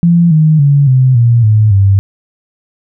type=tone with pitch steps; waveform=sine; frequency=171 / 155.9 / 142.14 / 129.59 / 118.15 / 107.72 / 98.21 Hz; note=F3 / D#3 / C#3 / C3 / A#2 / A2 / G2; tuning=-36 / +4 / +44 / -16 / +24 / -36 / +4 cents; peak=-4 dBFS; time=0.03-1.99 s; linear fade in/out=0 ms; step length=280 ms; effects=none